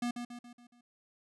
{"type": "tone with echo", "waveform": "square", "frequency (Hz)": 240.9, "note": "B3", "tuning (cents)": -43, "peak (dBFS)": -32, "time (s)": [0.02, 0.11], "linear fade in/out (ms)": 5, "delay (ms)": 140, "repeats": 5, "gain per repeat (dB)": -6, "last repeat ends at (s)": 0.81, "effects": ["resampled to 24000 Hz"]}